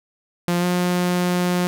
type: tone with pitch glide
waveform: sawtooth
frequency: 174.61 to 178.38 Hz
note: F3 to F3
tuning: 0 to +37 cents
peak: -14 dBFS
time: 0.48-1.67 s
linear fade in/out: 0 ms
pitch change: +37 cents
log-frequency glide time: 0.59-0.65 s
effects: none